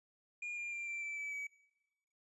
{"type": "tone with pitch steps", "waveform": "triangle", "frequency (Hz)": [2425, 2400, 2375, 2351, 2326, 2302, 2278], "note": ["D#7", "D7", "D7", "D7", "D7", "D7", "C#7"], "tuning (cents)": [-45, 37, 19, 1, -17, -35, 47], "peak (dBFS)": -38, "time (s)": [0.42, 1.47], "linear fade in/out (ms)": 5, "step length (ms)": 150, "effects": ["noise-tail reverb RT60 1.0 s tail -21 dB re dry", "resampled to 24000 Hz"]}